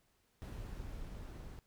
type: noise with level ramp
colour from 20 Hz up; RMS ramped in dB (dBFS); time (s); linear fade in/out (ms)
brown; -44 to -48; 0.42-1.59; 0
effects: pink hiss -75 dBFS RMS until 1.66 s